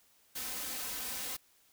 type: noise with comb filter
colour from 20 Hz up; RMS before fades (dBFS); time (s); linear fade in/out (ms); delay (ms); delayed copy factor
white; -39; 0.35-1.37; 10; 3.9; +0.7
effects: white hiss -67 dBFS RMS until 1.72 s